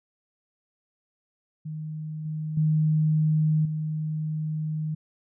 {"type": "tone with level steps", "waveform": "sine", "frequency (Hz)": 155.1, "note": "D#3", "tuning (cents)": -5, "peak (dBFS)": [-31, -28, -19, -26], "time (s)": [1.65, 4.95], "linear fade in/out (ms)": 10, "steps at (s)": [2.25, 2.57, 3.65], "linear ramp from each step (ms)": 5, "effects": []}